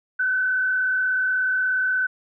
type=tone with frequency modulation; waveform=sine; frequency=1514 Hz; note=F#6; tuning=39 cents sharp; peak=-19 dBFS; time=0.19-2.07 s; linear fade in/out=10 ms; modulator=36.6 Hz; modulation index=0.62; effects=none